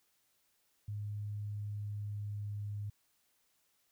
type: tone with pitch glide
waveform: sine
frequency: 103.83 to 103.11 Hz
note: G#2 to G#2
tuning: 0 to -12 cents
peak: -37 dBFS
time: 0.88-2.9 s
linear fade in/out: 5 ms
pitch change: -12 cents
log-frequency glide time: 1.33-2.63 s
effects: white hiss -75 dBFS RMS until 3.91 s